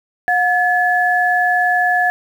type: tone pair together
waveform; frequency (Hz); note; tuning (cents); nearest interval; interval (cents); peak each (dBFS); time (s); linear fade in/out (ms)
sine; 721.1 / 1716; F#5 / A6; -45 / -44; octave + minor third; 1501; -15; 0.28-2.1; 0
effects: 7-bit